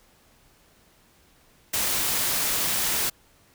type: noise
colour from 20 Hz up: white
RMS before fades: -25 dBFS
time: 1.73-3.1 s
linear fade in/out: 10 ms
effects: pink hiss -59 dBFS RMS until 3.54 s